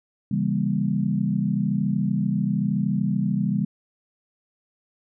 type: chord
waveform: sine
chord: C# diminished seventh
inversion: none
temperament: just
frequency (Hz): 138.59 / 166.31 / 199.57 / 239.5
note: C#3 / E3 / G3 / Bb3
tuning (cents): 0 / +16 / +31 / +47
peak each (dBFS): -27 / -27 / -23 / -29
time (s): 0.31-3.65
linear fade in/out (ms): 5
effects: none